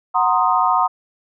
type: chord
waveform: sine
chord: C half-diminished seventh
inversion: second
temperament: equal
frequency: 740 / 932.3 / 1046.5 / 1244.5 Hz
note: Gb5 / Bb5 / C6 / Eb6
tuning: 0 / 0 / 0 / 0 cents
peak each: -19 dBFS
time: 0.14-0.88 s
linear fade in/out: 20 ms
effects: none